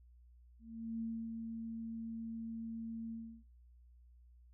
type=tone with ADSR envelope; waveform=sine; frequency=226.8 Hz; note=A#3; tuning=47 cents flat; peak=-36 dBFS; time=0.59-3.44 s; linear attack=420 ms; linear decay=280 ms; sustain=-4 dB; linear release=320 ms; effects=noise-tail reverb RT60 0.3 s tail -24 dB re dry + added 60 Hz sine -59 dBFS peak until 4.53 s

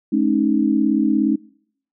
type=tone cluster; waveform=sine; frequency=213.8 / 272.9 / 310.3 Hz; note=A3 / C#4 / D#4; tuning=-49 / -27 / -5 cents; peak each=-19 dBFS; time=0.12-1.36 s; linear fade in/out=10 ms; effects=noise-tail reverb RT60 0.7 s tail -25 dB re dry

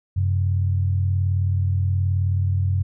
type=tone pair together; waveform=sine; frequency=93.8 / 132.65 Hz; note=F#2 / C3; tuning=+24 / +24 cents; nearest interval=tritone; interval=600 cents; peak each=-18 / -27 dBFS; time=0.16-2.83 s; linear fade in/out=10 ms; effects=none

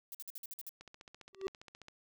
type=noise bursts; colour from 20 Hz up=violet; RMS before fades=-45 dBFS; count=8; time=0.12-0.692 s; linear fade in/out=0 ms; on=26 ms; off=52 ms
type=click train; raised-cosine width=0.2 ms; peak=-34 dBFS; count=17; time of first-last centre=0.81-1.884 s; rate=14.9 Hz
type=tone with exponential growth; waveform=triangle; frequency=385.4 Hz; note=G4; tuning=29 cents flat; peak=-27 dBFS; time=1.33-1.47 s; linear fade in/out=0 ms; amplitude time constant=29 ms
effects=none

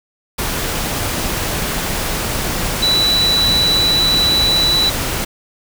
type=tone in noise; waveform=sine; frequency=3954 Hz; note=B7; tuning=1 cent sharp; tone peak=-12 dBFS; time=2.82-4.9 s; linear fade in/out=10 ms; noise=pink; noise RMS=-20 dBFS; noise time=0.38-5.25 s; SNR=+5 dB; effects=none

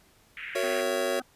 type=band-pass noise; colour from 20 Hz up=pink; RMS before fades=-39 dBFS; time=0.37-0.81 s; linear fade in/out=2 ms; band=1600 to 2700 Hz; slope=48 dB/octave
type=chord; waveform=square; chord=F# dominant seventh; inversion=none; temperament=just; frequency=370 / 462.5 / 555 / 666 Hz; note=F#4 / A#4 / C#5 / E5; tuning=0 / -14 / +2 / +18 cents; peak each=-33 / -34 / -30 / -35 dBFS; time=0.55-1.2 s; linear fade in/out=5 ms
type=harmonic tone; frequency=254.5 Hz; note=C4; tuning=48 cents flat; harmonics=1 / 3 / 5 / 6; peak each=-39 / -40 / -44 / -46 dBFS; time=0.63-1.22 s; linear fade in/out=5 ms
effects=pink hiss -61 dBFS RMS until 1.35 s + resampled to 32000 Hz

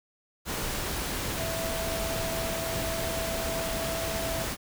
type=tone in noise; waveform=sine; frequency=659.3 Hz; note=E5; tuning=in tune; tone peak=-33 dBFS; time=1.35-4.47 s; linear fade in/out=50 ms; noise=pink; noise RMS=-32 dBFS; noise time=0.45-4.57 s; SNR=-4 dB; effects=none

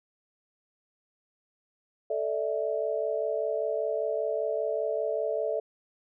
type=chord; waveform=sine; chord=A suspended fourth; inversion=none; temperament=equal with one note detuned; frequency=440 / 587.3 / 652.4 Hz; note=A4 / D5 / E5; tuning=0 / 0 / -18 cents; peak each=-31 dBFS; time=2.1-5.6 s; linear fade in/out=5 ms; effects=none

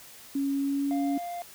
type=tone with pitch glide; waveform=sine; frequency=277.2 to 280.7 Hz; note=C#4 to C#4; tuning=0 to +22 cents; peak=-25 dBFS; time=0.35-1.18 s; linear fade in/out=5 ms; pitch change=+22 cents; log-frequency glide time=0.6-0.85 s
type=tone; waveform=triangle; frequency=698.5 Hz; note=F5; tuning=in tune; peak=-31 dBFS; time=0.91-1.42 s; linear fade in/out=0 ms
effects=white hiss -49 dBFS RMS until 1.54 s

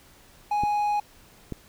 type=tone; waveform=triangle; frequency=830.6 Hz; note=G#5; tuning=in tune; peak=-20 dBFS; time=0.51-1 s; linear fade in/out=5 ms
type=clicks; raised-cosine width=3 ms; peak=-18 dBFS; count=2; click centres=0.636 / 1.523 s
effects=pink hiss -54 dBFS RMS until 1.68 s

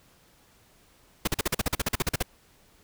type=noise bursts; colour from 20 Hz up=pink; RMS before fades=-25 dBFS; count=15; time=1.25-2.227 s; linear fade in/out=5 ms; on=25 ms; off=43 ms; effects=pink hiss -60 dBFS RMS until 2.83 s

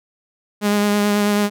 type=tone with vibrato; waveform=sawtooth; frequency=206.1 Hz; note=G#3; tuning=13 cents flat; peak=-11 dBFS; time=0.61-1.5 s; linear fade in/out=50 ms; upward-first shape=sine; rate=9.2 Hz; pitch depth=16 cents each way; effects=none

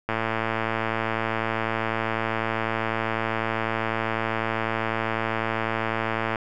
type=click train; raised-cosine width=0.5 ms; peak=-10 dBFS; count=703; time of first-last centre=0.09-6.358 s; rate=112 Hz; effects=none

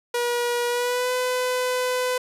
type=tone with pitch glide; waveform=sawtooth; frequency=481.1 to 503 Hz; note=B4 to B4; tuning=-45 to +32 cents; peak=-18 dBFS; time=0.14-2.18 s; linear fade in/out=5 ms; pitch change=+77 cents; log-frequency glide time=0.68-1.12 s; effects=resampled to 32000 Hz

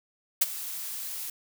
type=noise with ADSR envelope; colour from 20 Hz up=blue; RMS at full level=-19 dBFS; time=0.41-1.3 s; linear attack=9 ms; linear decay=26 ms; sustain=-17 dB; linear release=4 ms; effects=none

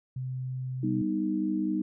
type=tone; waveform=sine; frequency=128.8 Hz; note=C3; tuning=27 cents flat; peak=-31 dBFS; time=0.16-1.02 s; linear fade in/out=5 ms
type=chord; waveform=sine; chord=G augmented; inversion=none; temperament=equal; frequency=196 / 246.9 / 311.1 Hz; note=G3 / B3 / D#4; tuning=0 / 0 / 0 cents; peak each=-31 / -34 / -28 dBFS; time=0.83-1.82 s; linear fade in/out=5 ms
effects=none

